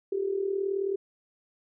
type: tone with amplitude modulation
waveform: sine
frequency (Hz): 392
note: G4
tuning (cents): 0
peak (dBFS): -23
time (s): 0.12-0.96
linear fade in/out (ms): 5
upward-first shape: sine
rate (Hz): 39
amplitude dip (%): 70
effects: none